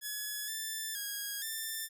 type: tone with pitch steps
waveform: 5% pulse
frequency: 1697 / 1762 / 1643 / 1782 Hz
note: G#6 / A6 / G#6 / A6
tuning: +37 / +2 / -19 / +22 cents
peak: -26 dBFS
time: 0.01-1.89 s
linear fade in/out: 50 ms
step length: 470 ms
effects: none